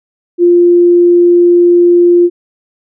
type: tone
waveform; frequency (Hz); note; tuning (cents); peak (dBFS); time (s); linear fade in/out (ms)
sine; 349.2; F4; 0; -3; 0.38-2.3; 50
effects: none